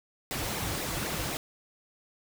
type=noise with flanger; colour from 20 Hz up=pink; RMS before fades=-33 dBFS; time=0.31-1.37 s; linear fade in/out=0 ms; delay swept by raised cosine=0.62 to 5.02 ms; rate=3.9 Hz; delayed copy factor=-0.7; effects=none